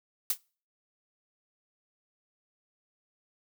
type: noise with exponential decay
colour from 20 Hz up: blue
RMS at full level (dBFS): -21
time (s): 0.3-0.38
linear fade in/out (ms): 5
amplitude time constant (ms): 17
effects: noise-tail reverb RT60 0.4 s tail -25 dB re dry